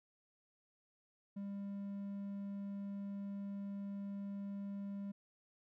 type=tone; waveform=triangle; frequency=199.6 Hz; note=G3; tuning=32 cents sharp; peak=-39 dBFS; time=1.36-5.12 s; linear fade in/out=10 ms; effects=none